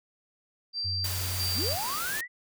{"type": "tone with tremolo", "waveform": "sine", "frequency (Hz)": 4699, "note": "D8", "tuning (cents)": 0, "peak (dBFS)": -29, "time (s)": [0.73, 2.02], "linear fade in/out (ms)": 50, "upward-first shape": "square", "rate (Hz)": 1.5, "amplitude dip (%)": 70}
{"type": "tone with pitch glide", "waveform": "sine", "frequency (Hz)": [92.2, 90.72], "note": ["F#2", "F#2"], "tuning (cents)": [-6, -34], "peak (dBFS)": -32, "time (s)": [0.84, 1.77], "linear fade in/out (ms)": 20, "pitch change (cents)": -28, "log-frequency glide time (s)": [1.04, 1.54]}
{"type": "noise", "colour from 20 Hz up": "white", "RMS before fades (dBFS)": -34, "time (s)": [1.04, 2.21], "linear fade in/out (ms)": 5}
{"type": "linear sweep", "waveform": "sine", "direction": "up", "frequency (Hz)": [146.83, 2025], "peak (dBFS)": -32, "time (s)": [1.54, 2.28], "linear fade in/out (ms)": 50}
{"effects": []}